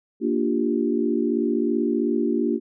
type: chord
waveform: sine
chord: G minor seventh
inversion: first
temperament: equal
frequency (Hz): 233.1 / 293.7 / 349.2 / 392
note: Bb3 / D4 / F4 / G4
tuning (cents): 0 / 0 / 0 / 0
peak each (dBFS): -24 / -25 / -25 / -27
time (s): 0.2-2.6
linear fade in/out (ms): 50
effects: none